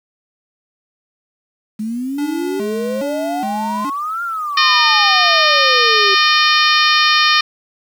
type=exponential two-way sweep; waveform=sine; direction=up then down; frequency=210 to 1412 to 381.5 Hz; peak=-19 dBFS; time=1.79-6.15 s; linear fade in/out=10 ms; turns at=4.23 s
type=tone with vibrato; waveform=square; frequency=246.9 Hz; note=B3; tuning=in tune; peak=-23 dBFS; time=2.18-3.9 s; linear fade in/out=5 ms; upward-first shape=square; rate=1.2 Hz; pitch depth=260 cents each way
type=harmonic tone; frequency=610 Hz; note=D#5; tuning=34 cents flat; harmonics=2 / 3 / 4 / 5 / 6 / 7 / 8 / 9; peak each=-15 / -17 / -18 / -19 / -20 / -20 / -21 / -22 dBFS; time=4.57-7.41 s; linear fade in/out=5 ms
effects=7-bit